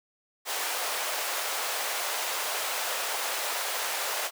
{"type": "high-pass noise", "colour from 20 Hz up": "pink", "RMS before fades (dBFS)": -31, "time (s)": [0.45, 4.31], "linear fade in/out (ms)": 50, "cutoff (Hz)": 550, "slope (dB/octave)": 24, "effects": []}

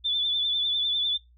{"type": "tone with vibrato", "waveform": "sine", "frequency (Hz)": 3502, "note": "A7", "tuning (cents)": -9, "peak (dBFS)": -23, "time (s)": [0.04, 1.18], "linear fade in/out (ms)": 20, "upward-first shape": "triangle", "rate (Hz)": 10, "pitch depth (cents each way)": 58, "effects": ["noise-tail reverb RT60 0.2 s tail -22 dB re dry", "added 60 Hz sine -54 dBFS peak until 1.37 s"]}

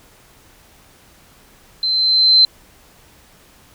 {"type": "tone with level ramp", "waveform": "sine", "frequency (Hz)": 4090, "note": "C8", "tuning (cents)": -40, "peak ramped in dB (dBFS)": [-16, -6], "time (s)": [1.83, 2.45], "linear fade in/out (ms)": 2, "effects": ["pink hiss -49 dBFS RMS until 3.74 s"]}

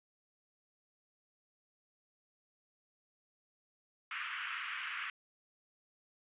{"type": "band-pass noise", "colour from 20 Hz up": "pink", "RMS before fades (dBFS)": -41, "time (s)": [4.11, 5.1], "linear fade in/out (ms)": 2, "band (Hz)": [1200, 3000], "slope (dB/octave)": 48, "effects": ["resampled to 8000 Hz"]}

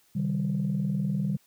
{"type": "tone cluster", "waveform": "sine", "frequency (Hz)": [135.2, 155.2, 195.2], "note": ["C#3", "D#3", "G3"], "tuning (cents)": [-43, -4, -7], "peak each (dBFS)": [-30, -29, -27], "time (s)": [0.15, 1.37], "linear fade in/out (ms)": 10, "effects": ["tanh soft clip ceiling -19 dBFS", "white hiss -64 dBFS RMS until 1.46 s"]}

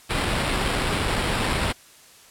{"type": "noise with sample-and-hold", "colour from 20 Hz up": "pink", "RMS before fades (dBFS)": -24, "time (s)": [0.09, 1.73], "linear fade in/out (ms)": 20, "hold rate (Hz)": 6300, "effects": ["white hiss -50 dBFS RMS until 2.3 s", "low-pass 11000 Hz 12 dB/octave"]}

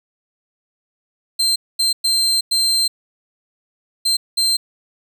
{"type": "tone bursts at uneven times", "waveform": "35% pulse", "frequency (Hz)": 4136, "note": "C8", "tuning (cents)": -21, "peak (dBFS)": -13, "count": 6, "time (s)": [[1.39, 1.56], [1.79, 1.93], [2.04, 2.41], [2.51, 2.88], [4.05, 4.17], [4.37, 4.57]], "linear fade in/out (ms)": 10, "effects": []}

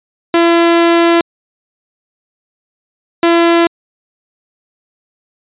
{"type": "tone bursts at uneven times", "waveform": "sawtooth", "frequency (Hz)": 338.3, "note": "E4", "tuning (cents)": 45, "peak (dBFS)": -3, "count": 2, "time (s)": [[0.34, 1.21], [3.23, 3.67]], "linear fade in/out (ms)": 2, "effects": ["resampled to 8000 Hz"]}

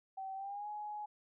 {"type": "tone with pitch glide", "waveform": "sine", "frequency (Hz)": [769, 838.6], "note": ["G5", "G#5"], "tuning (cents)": [-33, 17], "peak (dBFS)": -40, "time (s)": [0.17, 1.06], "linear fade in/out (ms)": 10, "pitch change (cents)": 150, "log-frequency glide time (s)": [0.35, 0.68], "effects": []}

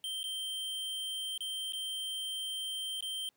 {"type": "tone with dropouts", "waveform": "square", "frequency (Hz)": 3136, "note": "G7", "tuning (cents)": 0, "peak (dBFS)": -36, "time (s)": [0.04, 3.29], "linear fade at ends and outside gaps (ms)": 1, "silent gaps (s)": [[0.231, 0.24], [1.378, 1.406], [1.723, 1.733], [3.007, 3.025]], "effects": ["pink hiss -75 dBFS RMS until 3.36 s", "high-pass 150 Hz 12 dB/octave"]}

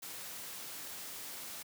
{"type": "noise", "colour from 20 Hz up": "white", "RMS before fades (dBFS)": -45, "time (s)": [0.02, 1.63], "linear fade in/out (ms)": 10, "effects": ["high-pass 100 Hz 12 dB/octave"]}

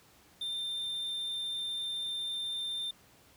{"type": "tone", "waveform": "triangle", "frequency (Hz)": 3592, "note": "A7", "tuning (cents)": 35, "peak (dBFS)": -32, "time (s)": [0.41, 2.91], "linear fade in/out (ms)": 5, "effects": ["pink hiss -61 dBFS RMS until 3.36 s", "high-pass 60 Hz 12 dB/octave"]}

